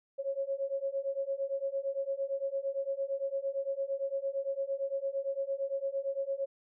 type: beating tone pair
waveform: sine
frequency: 543 / 551.8 Hz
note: C#5 / C#5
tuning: -36 / -8 cents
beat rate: 8.8 Hz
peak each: -35 / -34 dBFS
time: 0.18-6.46 s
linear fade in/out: 20 ms
effects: none